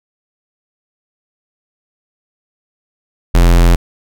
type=tone; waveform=square; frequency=43 Hz; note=F1; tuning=26 cents flat; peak=-6 dBFS; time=3.34-3.76 s; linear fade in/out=10 ms; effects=none